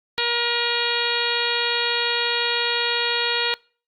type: harmonic tone with a mistuned harmonic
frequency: 474.3 Hz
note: A#4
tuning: 30 cents sharp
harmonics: 1 / 2 / 3 / 4 / 5 / 6 / 7 / 8 / 9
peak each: -29 / -29 / -29 / -29 / -29 / -29 / -29 / -29 / -29 dBFS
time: 0.18-3.54 s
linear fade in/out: 0 ms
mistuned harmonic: 5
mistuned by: +26 cents
effects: noise-tail reverb RT60 0.4 s tail -24 dB re dry + Opus 48 kbps